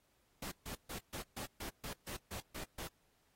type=noise bursts; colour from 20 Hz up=pink; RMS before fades=-45 dBFS; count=11; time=0.42-2.876 s; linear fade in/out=5 ms; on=96 ms; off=140 ms; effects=pink hiss -75 dBFS RMS until 3.35 s + AAC 48 kbps